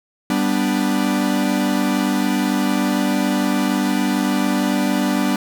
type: chord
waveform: 45% pulse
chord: G major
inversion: none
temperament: equal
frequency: 196 / 246.9 / 293.7 Hz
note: G3 / B3 / D4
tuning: 0 / 0 / 0 cents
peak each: -21 dBFS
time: 0.3-5.36 s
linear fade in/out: 2 ms
effects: none